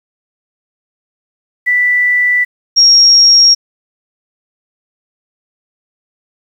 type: tone pair in turn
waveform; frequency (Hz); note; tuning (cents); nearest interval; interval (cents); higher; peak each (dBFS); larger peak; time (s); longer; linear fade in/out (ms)
sine; 1974 / 5583; B6 / F8; -1 / -1; octave + tritone; 1800; second; -8 / -3; second; 1.66-2.45 / 2.76-3.55; neither; 20
effects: 7-bit